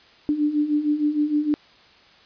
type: beating tone pair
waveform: sine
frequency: 293 / 299.5 Hz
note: D4 / D4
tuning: -4 / +34 cents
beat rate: 6.5 Hz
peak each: -25 / -20 dBFS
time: 0.29-1.54 s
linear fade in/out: 0 ms
effects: white hiss -52 dBFS RMS until 2.25 s + resampled to 11025 Hz